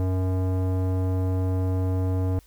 square tone with low-pass filter, 92.9 Hz, F#2, 7 cents sharp, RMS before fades -24 dBFS, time 0-2.39 s, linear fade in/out 0 ms, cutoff 670 Hz, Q 0.94, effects added 50 Hz sine -54 dBFS peak until 2.46 s + white hiss -59 dBFS RMS until 2.46 s

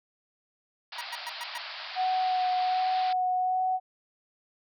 white band-pass noise, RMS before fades -40 dBFS, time 0.92-3.13 s, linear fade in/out 5 ms, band 610 to 4900 Hz, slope 96 dB/octave
25% pulse tone bursts, 955 Hz, A#5, 42 cents sharp, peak -30 dBFS, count 5, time 0.98-1.58 s, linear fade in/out 5 ms, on 32 ms, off 110 ms
sine tone with vibrato, 740 Hz, F#5, in tune, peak -24 dBFS, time 1.95-3.8 s, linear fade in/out 50 ms, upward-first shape sine, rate 1.3 Hz, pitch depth 13 cents each way
effects none

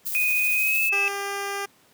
violet noise with tremolo, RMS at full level -28 dBFS, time 0.05-0.9 s, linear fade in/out 20 ms, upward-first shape sine, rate 13 Hz, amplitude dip 25%
sine tone with pitch glide, 2489 to 2608 Hz, D#7 to E7, 0 to -19 cents, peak -20 dBFS, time 0.15-1.08 s, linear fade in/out 0 ms, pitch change +81 cents, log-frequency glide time 0.53-0.82 s
10% pulse tone, 399.6 Hz, G4, 33 cents sharp, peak -19 dBFS, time 0.92-1.66 s, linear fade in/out 10 ms
effects pink hiss -58 dBFS RMS until 1.93 s + high-pass 150 Hz 12 dB/octave

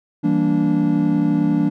triangle chord, E half-diminished seventh, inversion none, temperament equal with one note detuned, 164.81 / 196 / 233.1 / 290.8 Hz, E3 / G3 / Bb3 / D4, 0 / 0 / 0 / -17 cents, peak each -19 / -20 / -20 / -16 dBFS, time 0.23-1.7 s, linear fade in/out 20 ms, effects none

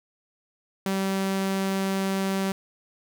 sawtooth tone, 193.2 Hz, G3, 25 cents flat, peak -20 dBFS, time 0.86-2.52 s, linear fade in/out 2 ms, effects none

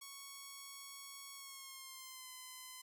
5% pulse tone with pitch glide, 1108.7 to 1022.6 Hz, C#6 to C6, 0 to -40 cents, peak -38 dBFS, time 0.01-2.82 s, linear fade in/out 10 ms, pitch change -140 cents, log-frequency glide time 1.35-2.31 s, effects none

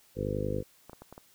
harmonic tone, 50.6 Hz, G#1, 44 cents flat, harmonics 1 / 2 / 3 / 4 / 5 / 6 / 7 / 8 / 9 / 10, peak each -39 / -36 / -38 / -40 / -40 / -42 / -40 / -41 / -37 / -36 dBFS, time 0.15-0.64 s, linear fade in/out 50 ms
clicks, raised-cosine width 1 ms, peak -31 dBFS, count 5, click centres 0.896 / 0.932 / 1.02 / 1.126 / 1.179 s
effects white hiss -62 dBFS RMS until 1.34 s

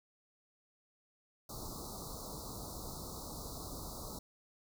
pink band-stop noise, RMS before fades -45 dBFS, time 1.49-4.19 s, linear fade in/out 5 ms, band 1300 to 3900 Hz, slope 96 dB/octave, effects none

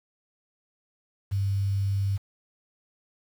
sine tone with quantisation, 98.6 Hz, G2, 11 cents sharp, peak -23 dBFS, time 1.31-2.18 s, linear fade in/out 20 ms, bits 8, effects none

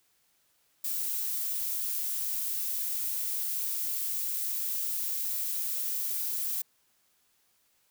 violet noise, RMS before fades -32 dBFS, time 0.84-6.62 s, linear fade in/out 5 ms, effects white hiss -70 dBFS RMS until 7.9 s

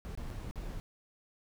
brown noise with dropouts, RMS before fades -40 dBFS, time 0.05-0.8 s, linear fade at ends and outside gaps 0 ms, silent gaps 0.151-0.175 / 0.303-0.31 / 0.511-0.557 s, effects none

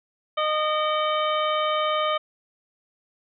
harmonic tone with a mistuned harmonic, 614 Hz, D#5, 23 cents flat, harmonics 1 / 2 / 3 / 4 / 5 / 6, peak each -25 / -24 / -38 / -34 / -31 / -36 dBFS, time 0.37-2.18 s, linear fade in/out 10 ms, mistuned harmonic 4, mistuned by -120 cents, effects none

